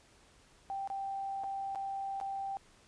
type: tone with dropouts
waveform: sine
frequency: 784 Hz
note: G5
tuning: in tune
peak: -35 dBFS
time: 0.7-2.57 s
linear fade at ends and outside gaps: 0 ms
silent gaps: 0.875-0.901 / 1.436-1.441 / 1.749-1.757 / 2.201-2.212 s
effects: pink hiss -63 dBFS RMS until 2.87 s + resampled to 22050 Hz